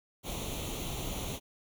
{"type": "noise with comb filter", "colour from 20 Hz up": "pink", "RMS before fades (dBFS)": -37, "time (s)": [0.23, 1.4], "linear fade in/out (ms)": 50, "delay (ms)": 0.3, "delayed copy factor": 0.75, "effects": []}